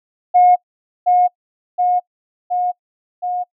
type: tone with echo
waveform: sine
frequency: 720 Hz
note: F#5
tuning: 47 cents flat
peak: -6 dBFS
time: 0.34-0.56 s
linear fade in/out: 20 ms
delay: 720 ms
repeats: 4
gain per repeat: -3 dB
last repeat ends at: 3.44 s
effects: noise-tail reverb RT60 0.1 s tail -26 dB re dry + tanh soft clip ceiling -2 dBFS